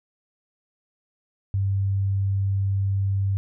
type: tone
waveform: sine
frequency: 98 Hz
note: G2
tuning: in tune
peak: -20 dBFS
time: 1.54-3.37 s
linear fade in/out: 0 ms
effects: none